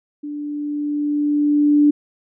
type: tone with level ramp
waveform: sine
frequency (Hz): 293.7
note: D4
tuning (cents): 0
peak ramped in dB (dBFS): -26 to -9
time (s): 0.23-1.91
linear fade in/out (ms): 10
effects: none